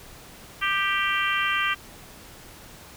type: harmonic tone with a mistuned harmonic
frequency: 392 Hz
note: G4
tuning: in tune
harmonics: 3 / 4 / 5 / 6 / 7 / 8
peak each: -27 / -28 / -29 / -30 / -30 / -31 dBFS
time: 0.61-1.75 s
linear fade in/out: 20 ms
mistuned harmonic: 3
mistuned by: +22 cents
effects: pink hiss -46 dBFS RMS until 2.96 s